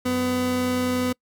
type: tone pair together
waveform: 30% pulse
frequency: 94 / 250.9 Hz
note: F#2 / B3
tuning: +28 / +28 cents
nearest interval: octave + perfect fourth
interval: 1700 cents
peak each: -31 / -19 dBFS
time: 0.05-1.13 s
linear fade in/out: 10 ms
effects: noise-tail reverb RT60 0.1 s tail -26 dB re dry